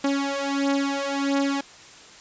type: beating tone pair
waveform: sawtooth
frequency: 277.2 / 278.7 Hz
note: C#4 / C#4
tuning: 0 / +9 cents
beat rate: 1.5 Hz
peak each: -22 / -21 dBFS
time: 0.04-1.61 s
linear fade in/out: 5 ms
effects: white hiss -46 dBFS RMS until 2.2 s + resampled to 16000 Hz